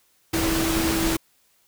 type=tone in noise; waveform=sine; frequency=326.5 Hz; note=E4; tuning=17 cents flat; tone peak=-23 dBFS; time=0.33-1.17 s; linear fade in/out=10 ms; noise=pink; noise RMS=-25 dBFS; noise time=0.33-1.17 s; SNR=-1 dB; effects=white hiss -63 dBFS RMS until 1.67 s